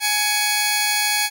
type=tone pair together; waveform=10% pulse; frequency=838 / 2239 Hz; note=G#5 / C#7; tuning=+15 / +17 cents; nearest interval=octave + perfect fourth; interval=1702 cents; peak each=-12 dBFS; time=0-1.3 s; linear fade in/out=50 ms; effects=none